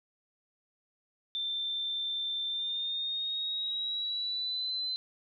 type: tone with pitch glide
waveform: sine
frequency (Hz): 3565 to 4048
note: A7 to B7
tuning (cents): +22 to +42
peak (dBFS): -31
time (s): 1.35-4.96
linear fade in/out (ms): 0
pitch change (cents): +220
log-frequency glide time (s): 2.48-4.73
effects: none